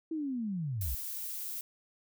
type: linear sweep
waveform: sine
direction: down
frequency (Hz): 329.6 to 52.7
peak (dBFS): -32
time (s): 0.11-0.95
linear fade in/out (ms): 5
type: noise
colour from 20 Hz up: violet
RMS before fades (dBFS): -39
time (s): 0.81-1.61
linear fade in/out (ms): 2
effects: none